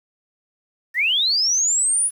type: linear sweep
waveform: sine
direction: up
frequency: 1760 to 10000 Hz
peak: -16 dBFS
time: 0.94-2.11 s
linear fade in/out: 50 ms
effects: 8-bit